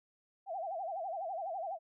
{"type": "tone with vibrato", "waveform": "sine", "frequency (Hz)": 717, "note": "F5", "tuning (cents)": 45, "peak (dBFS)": -36, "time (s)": [0.46, 1.79], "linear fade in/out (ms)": 50, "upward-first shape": "sine", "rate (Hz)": 12, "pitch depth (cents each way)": 190, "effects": []}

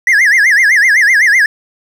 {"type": "tone with vibrato", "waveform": "triangle", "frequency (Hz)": 1864.7, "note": "A#6", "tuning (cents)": 0, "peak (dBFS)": -4, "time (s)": [0.07, 1.46], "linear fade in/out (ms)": 2, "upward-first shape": "sine", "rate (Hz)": 7.9, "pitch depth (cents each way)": 230, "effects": []}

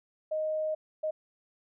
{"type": "tone bursts at uneven times", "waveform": "sine", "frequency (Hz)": 622.3, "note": "D#5", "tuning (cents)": 0, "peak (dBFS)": -28, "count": 2, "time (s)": [[0.31, 0.75], [1.03, 1.11]], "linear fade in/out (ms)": 10, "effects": []}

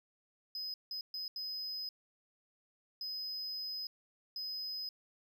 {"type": "tone bursts at uneven times", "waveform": "triangle", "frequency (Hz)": 5040, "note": "D#8", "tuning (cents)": 21, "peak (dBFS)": -37, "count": 6, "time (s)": [[0.55, 0.74], [0.91, 1.01], [1.14, 1.28], [1.36, 1.89], [3.01, 3.87], [4.36, 4.89]], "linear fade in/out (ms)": 2, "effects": []}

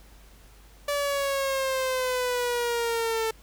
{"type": "exponential sweep", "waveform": "sawtooth", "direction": "down", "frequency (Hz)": [579, 443.5], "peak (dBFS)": -21, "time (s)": [0.88, 3.31], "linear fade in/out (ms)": 5, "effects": ["added 50 Hz sine -51 dBFS peak until 3.42 s", "pink hiss -56 dBFS RMS until 3.42 s"]}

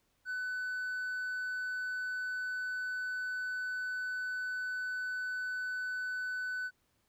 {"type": "tone with hard clipping", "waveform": "sine", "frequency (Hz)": 1500, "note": "F#6", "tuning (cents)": 23, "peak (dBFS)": -35, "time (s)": [0.25, 6.71], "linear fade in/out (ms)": 50, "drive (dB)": 2, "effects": ["pink hiss -75 dBFS RMS until 7.08 s"]}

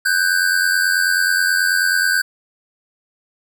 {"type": "tone pair together", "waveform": "square", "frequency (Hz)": [1501, 1590.3], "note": ["F#6", "G6"], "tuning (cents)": [24, 24], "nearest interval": "minor second", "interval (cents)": 100, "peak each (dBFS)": -18, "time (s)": [0.05, 2.22], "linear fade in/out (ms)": 10, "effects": []}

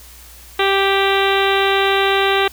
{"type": "harmonic tone with a mistuned harmonic", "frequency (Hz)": 392, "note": "G4", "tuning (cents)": 0, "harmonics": [1, 2, 3, 4, 5, 6, 7, 8, 9, 10], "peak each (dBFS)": [-17, -20, -22, -23, -24, -25, -25, -26, -27, -27], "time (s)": [0.59, 2.48], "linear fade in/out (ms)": 5, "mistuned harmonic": 10, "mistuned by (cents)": -22, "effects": ["added 60 Hz sine -42 dBFS peak until 2.52 s", "white hiss -42 dBFS RMS until 2.52 s"]}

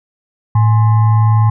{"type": "tone with frequency modulation", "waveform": "sine", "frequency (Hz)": 110, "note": "A2", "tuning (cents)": 0, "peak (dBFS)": -7, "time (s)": [0.55, 1.5], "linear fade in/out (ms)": 5, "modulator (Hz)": 942, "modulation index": 0.35, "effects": []}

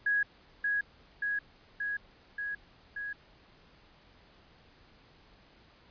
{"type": "tone with echo", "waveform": "sine", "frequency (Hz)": 1661.2, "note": "G#6", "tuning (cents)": 0, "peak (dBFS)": -25, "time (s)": [0.06, 0.23], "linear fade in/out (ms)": 5, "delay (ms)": 580, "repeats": 5, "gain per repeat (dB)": -2, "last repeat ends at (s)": 3.13, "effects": ["pink hiss -60 dBFS RMS until 5.9 s", "resampled to 11025 Hz"]}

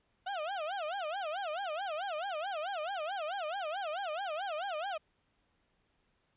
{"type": "tone with vibrato", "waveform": "35% pulse", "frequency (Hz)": 698.5, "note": "F5", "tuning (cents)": 0, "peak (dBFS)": -33, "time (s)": [0.26, 4.98], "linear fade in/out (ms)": 10, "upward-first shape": "sine", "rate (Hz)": 4.6, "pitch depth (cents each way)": 260, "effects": ["pink hiss -75 dBFS RMS until 6.36 s", "resampled to 8000 Hz"]}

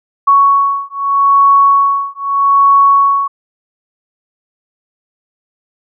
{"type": "beating tone pair", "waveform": "sine", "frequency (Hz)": [1113, 1113.8], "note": ["C#6", "C#6"], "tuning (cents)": [7, 8], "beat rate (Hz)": 0.8, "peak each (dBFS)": -10, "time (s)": [0.27, 3.28], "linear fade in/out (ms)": 10, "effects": []}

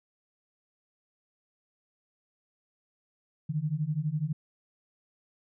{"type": "beating tone pair", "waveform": "sine", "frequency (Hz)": [146, 158], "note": ["D3", "D#3"], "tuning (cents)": [-10, 27], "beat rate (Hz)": 12, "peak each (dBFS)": [-31, -30], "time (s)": [3.49, 4.33], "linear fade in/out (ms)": 10, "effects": []}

